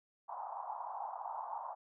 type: band-pass noise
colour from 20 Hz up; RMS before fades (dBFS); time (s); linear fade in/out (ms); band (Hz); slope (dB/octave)
pink; -43; 0.28-1.75; 20; 770 to 1000; 48
effects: none